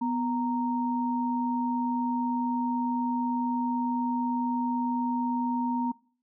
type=tone pair together; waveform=sine; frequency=247 / 929 Hz; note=B3 / A#5; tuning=0 / -6 cents; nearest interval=octave + major seventh; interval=2294 cents; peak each=-27 / -30 dBFS; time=0.01-5.92 s; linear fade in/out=10 ms; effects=noise-tail reverb RT60 0.5 s tail -23 dB re dry